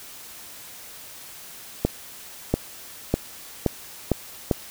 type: accelerating click train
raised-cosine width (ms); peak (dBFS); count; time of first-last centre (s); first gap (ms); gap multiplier
2; -5; 6; 1.85-4.512; 690; 0.87
effects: white hiss -42 dBFS RMS until 4.7 s